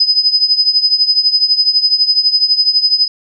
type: tone with tremolo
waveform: sine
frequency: 5020 Hz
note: D#8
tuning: 15 cents sharp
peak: -5 dBFS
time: 0-3.08 s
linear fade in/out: 5 ms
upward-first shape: triangle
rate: 12 Hz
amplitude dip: 85%
effects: none